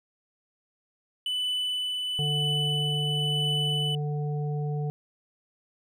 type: tone with tremolo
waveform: triangle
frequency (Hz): 2992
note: F#7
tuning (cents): +19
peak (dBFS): -24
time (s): 1.26-3.95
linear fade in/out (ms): 2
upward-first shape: triangle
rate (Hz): 1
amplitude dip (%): 30
type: harmonic tone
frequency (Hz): 147.7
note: D3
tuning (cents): +10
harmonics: 1 / 3 / 5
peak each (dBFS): -27 / -37 / -41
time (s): 2.19-4.9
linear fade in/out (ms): 0
effects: none